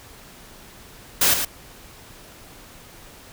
white noise with echo, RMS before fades -17 dBFS, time 1.21-1.34 s, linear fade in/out 5 ms, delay 110 ms, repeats 1, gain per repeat -7 dB, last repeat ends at 1.45 s, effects pink hiss -45 dBFS RMS until 3.32 s

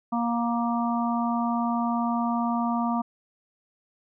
harmonic tone, 235.3 Hz, A#3, 16 cents sharp, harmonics 1 / 3 / 4 / 5, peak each -25 / -30 / -31 / -32 dBFS, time 0.12-3.02 s, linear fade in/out 10 ms, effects none

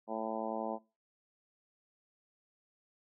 harmonic tone, 111 Hz, A2, 16 cents sharp, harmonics 2 / 3 / 4 / 5 / 6 / 7 / 8 / 9, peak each -42 / -44 / -44 / -41 / -41 / -42 / -44 / -48 dBFS, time 0.07-0.79 s, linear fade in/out 50 ms, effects noise-tail reverb RT60 0.3 s tail -22 dB re dry

